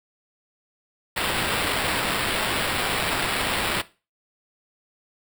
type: noise with sample-and-hold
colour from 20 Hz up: violet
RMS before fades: -25 dBFS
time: 1.16-3.82 s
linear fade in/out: 10 ms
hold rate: 6300 Hz
effects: noise-tail reverb RT60 0.3 s tail -17 dB re dry